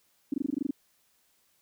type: tone bursts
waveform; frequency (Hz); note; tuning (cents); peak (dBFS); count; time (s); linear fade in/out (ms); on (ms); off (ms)
sine; 280; C#4; +18; -24; 10; 0.32-0.709; 5; 20; 21
effects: white hiss -69 dBFS RMS until 1.61 s